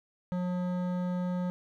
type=tone with hard clipping; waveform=triangle; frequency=179.9 Hz; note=F#3; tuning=48 cents flat; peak=-31 dBFS; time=0.32-1.5 s; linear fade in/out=0 ms; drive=17 dB; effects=none